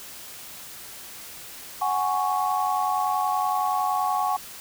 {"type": "chord", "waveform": "sine", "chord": "F# suspended second", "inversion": "none", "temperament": "equal", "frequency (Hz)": [740, 830.6, 1108.7], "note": ["F#5", "G#5", "C#6"], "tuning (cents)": [0, 0, 0], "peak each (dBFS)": -26, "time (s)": [1.81, 4.37], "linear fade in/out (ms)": 10, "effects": ["white hiss -41 dBFS RMS until 4.6 s"]}